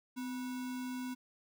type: tone with sample-and-hold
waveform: sine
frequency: 254.2 Hz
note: C4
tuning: 50 cents flat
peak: -37 dBFS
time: 0.16-1.15 s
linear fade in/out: 20 ms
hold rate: 1225 Hz
effects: none